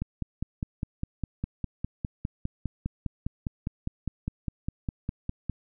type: click train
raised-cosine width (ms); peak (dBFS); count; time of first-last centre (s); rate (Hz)
5; -17; 28; 0.02-5.497; 4.93
effects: none